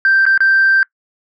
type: tone with dropouts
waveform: sine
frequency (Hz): 1568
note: G6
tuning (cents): 0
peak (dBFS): -7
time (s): 0.05-0.83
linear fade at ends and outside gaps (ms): 1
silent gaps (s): 0.254-0.264 / 0.377-0.405
effects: noise-tail reverb RT60 0.1 s tail -23 dB re dry + tanh soft clip ceiling -5 dBFS